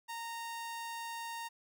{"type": "tone", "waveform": "sawtooth", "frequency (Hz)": 925, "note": "A#5", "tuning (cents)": -14, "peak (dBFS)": -36, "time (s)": [0.08, 1.49], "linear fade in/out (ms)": 20, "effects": []}